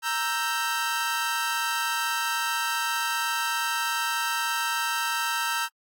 sawtooth chord, E diminished, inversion second, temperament equal with one note detuned, 932.3 / 1323.1 / 1568 Hz, Bb5 / E6 / G6, 0 / +6 / 0 cents, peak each -26 dBFS, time 0.02-5.69 s, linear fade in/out 50 ms, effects AAC 64 kbps

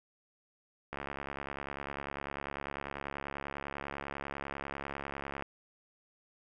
click train, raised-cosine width 0.5 ms, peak -23 dBFS, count 316, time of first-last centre 0.93-5.424 s, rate 70.1 Hz, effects none

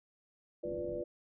sine chord, B diminished, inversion second, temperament equal, 349.2 / 493.9 / 587.3 Hz, F4 / B4 / D5, 0 / 0 / 0 cents, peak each -40 dBFS, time 0.63-1.04 s, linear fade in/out 10 ms
white low-pass noise, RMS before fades -48 dBFS, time 0.65-1.02 s, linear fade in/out 5 ms, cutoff 330 Hz, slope 24 dB/octave
effects none

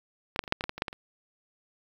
clicks, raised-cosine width 0.3 ms, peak -18 / -7 / -30 / -22 / -6 / -15 / -15 / -16 / -23 / -10 / -17 / -25 dBFS, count 12, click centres 0.361 / 0.392 / 0.439 / 0.478 / 0.524 / 0.609 / 0.64 / 0.694 / 0.78 / 0.821 / 0.882 / 0.929 s, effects 8-bit

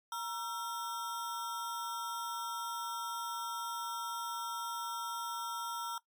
square ring-modulated tone, 1145 Hz, D6, 44 cents flat, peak -34 dBFS, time 0.12-5.98 s, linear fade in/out 2 ms, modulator 204 Hz, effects noise-tail reverb RT60 0.1 s tail -18 dB re dry + MP3 96 kbps

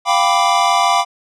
square chord, G dominant seventh, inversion third, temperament equal, 698.5 / 784 / 987.8 / 1174.7 Hz, F5 / G5 / B5 / D6, 0 / 0 / 0 / 0 cents, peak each -18 dBFS, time 0.05-1.05 s, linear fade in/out 50 ms, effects low-pass 7000 Hz 12 dB/octave

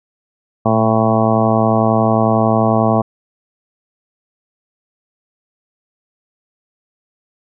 harmonic tone with a mistuned harmonic, 111.1 Hz, A2, 17 cents sharp, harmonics 1 / 2 / 3 / 4 / 5 / 6 / 7 / 8 / 9 / 10, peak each -18 / -16 / -23 / -22 / -22 / -17 / -20 / -27 / -24 / -23 dBFS, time 0.65-3.02 s, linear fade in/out 10 ms, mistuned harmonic 1, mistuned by +50 cents, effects none

